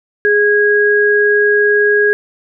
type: tone pair together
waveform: sine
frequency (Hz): 415.5 / 1647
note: G#4 / G#6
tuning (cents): +1 / -15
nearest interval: 2 octaves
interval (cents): 2384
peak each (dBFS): -11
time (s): 0.25-2.13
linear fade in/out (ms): 0
effects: none

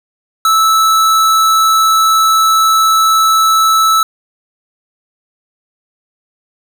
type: tone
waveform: square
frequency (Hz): 1311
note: E6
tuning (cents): -10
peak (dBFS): -8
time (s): 0.45-4.03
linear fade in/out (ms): 2
effects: 8-bit

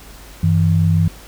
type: tone pair together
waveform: sine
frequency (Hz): 95.8 / 162.42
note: G2 / E3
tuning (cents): -39 / -25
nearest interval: major sixth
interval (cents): 914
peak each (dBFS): -14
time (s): 0.43-1.08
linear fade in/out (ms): 5
effects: added 50 Hz sine -40 dBFS peak until 1.27 s + pink hiss -41 dBFS RMS until 1.27 s

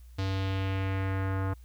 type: tone with low-pass filter sweep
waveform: square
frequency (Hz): 96.1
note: G2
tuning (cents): -34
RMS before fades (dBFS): -30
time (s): 0.18-1.54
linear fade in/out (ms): 10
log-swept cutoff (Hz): 4500 to 1300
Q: 1.9
effects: added 60 Hz sine -47 dBFS peak until 1.64 s + white hiss -66 dBFS RMS until 1.64 s

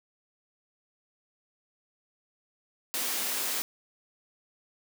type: high-pass noise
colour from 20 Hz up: white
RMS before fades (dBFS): -31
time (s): 2.94-3.62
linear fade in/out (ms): 0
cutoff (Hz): 220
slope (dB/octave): 24
effects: none

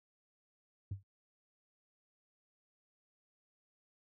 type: tone with exponential decay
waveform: sine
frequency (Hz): 98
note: G2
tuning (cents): 0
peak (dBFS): -31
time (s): 0.91-1.03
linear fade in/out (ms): 5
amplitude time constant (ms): 26
effects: tanh soft clip ceiling -33 dBFS + high-pass 60 Hz 12 dB/octave

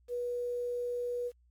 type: tone with quantisation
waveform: sine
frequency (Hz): 486.1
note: B4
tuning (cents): -28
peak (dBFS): -32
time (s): 0.08-1.32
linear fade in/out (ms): 50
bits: 10
effects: added 60 Hz sine -63 dBFS peak until 1.5 s + AAC 64 kbps

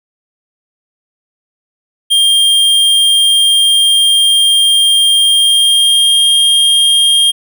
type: tone with pitch glide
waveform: square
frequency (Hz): 3203 to 3222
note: G7 to G7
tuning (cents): +37 to +47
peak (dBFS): -7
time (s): 2.1-7.32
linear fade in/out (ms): 20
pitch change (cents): +10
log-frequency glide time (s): 5.11-6.25
effects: none

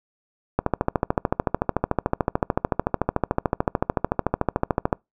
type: click train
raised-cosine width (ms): 1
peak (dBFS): -5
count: 60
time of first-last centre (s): 0.59-4.928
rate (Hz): 13.6
effects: noise-tail reverb RT60 0.2 s tail -26 dB re dry

